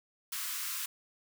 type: high-pass noise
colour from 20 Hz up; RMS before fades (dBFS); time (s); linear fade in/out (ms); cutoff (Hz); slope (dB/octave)
white; -37; 0.32-0.86; 5; 1000; 96
effects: none